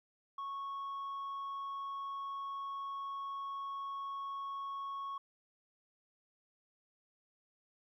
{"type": "tone", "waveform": "sine", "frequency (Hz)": 1104, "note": "C#6", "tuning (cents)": -7, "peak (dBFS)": -36, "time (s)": [0.38, 5.18], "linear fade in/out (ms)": 5, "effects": ["tanh soft clip ceiling -38 dBFS", "13-bit"]}